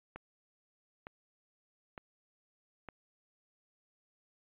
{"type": "click train", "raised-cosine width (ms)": 0.5, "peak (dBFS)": -29, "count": 4, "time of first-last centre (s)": [0.16, 2.887], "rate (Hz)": 1.1, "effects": ["resampled to 8000 Hz"]}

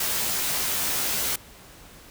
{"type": "noise with comb filter", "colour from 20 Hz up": "white", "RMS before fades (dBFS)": -26, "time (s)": [0, 1.36], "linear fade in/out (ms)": 5, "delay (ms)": 15, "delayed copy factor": 0.75, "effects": ["pink hiss -48 dBFS RMS until 2.1 s"]}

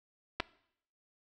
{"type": "clicks", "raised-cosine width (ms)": 0.3, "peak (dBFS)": -16, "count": 2, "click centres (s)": [0.4, 0.403], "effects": ["noise-tail reverb RT60 0.7 s tail -20 dB re dry"]}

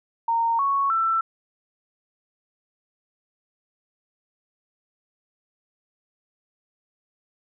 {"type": "tone with pitch steps", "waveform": "sine", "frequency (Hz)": [922, 1109.2, 1334.4], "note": ["A#5", "C#6", "E6"], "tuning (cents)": [-19, 1, 21], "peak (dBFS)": -19, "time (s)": [0.28, 1.21], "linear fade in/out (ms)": 5, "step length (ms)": 310, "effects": []}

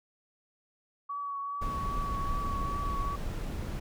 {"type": "tone with vibrato", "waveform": "sine", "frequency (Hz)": 1131, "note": "C#6", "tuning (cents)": 34, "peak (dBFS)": -33, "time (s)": [1.09, 3.16], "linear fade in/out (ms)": 10, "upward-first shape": "triangle", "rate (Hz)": 2.5, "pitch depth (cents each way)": 23}
{"type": "noise", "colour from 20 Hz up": "brown", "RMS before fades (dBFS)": -34, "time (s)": [1.61, 3.8], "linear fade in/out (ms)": 10}
{"effects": []}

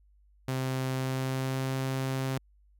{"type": "tone with pitch glide", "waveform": "sawtooth", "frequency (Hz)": [130.81, 132.64], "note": ["C3", "C3"], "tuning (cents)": [0, 24], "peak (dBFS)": -25, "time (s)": [0.48, 2.38], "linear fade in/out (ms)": 5, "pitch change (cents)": 24, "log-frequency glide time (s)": [0.93, 1.79], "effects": ["added 50 Hz sine -59 dBFS peak until 2.79 s"]}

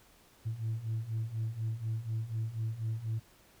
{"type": "beating tone pair", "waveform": "sine", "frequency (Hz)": [109.4, 113.5], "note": ["A2", "A#2"], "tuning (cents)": [-9, -46], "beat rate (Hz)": 4.1, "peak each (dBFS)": [-36, -33], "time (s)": [0.45, 3.2], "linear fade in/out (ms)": 20, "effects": ["tanh soft clip ceiling -28 dBFS", "pink hiss -62 dBFS RMS until 3.6 s"]}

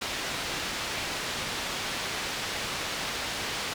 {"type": "low-pass noise", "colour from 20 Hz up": "white", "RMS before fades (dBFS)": -33, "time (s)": [0.01, 3.74], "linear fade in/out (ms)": 10, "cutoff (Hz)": 4200, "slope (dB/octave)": 12, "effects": []}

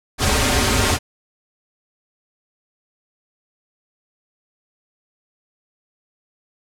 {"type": "noise with comb filter", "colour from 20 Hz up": "pink", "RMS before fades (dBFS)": -17, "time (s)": [0.18, 0.99], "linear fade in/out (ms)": 50, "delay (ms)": 6, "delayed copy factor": -0.85, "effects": ["low-pass 10000 Hz 12 dB/octave"]}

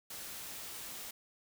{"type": "noise", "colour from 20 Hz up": "white", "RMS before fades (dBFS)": -45, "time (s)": [0.1, 1.11], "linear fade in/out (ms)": 5, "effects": []}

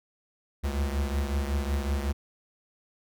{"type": "beating tone pair", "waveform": "square", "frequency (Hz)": [69.3, 74.7], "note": ["C#2", "D2"], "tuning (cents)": [0, 30], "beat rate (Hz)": 5.4, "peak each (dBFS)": [-28, -33], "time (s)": [0.63, 2.13], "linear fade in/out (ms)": 20, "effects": []}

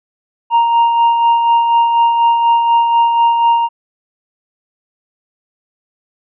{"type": "tone with tremolo", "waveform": "triangle", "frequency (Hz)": 932.3, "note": "A#5", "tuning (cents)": 0, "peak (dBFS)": -5, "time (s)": [0.5, 3.69], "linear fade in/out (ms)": 50, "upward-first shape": "sine", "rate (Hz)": 4.1, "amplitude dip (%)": 40, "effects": ["resampled to 8000 Hz"]}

